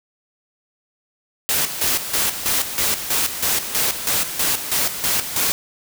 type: noise with tremolo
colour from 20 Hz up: white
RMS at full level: -19 dBFS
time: 1.49-5.52 s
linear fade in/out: 0 ms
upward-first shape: square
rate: 3.1 Hz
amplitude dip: 65%
effects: none